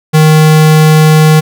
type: tone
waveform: square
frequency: 155.56 Hz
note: D#3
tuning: in tune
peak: -3 dBFS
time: 0.13-1.41 s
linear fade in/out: 20 ms
effects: none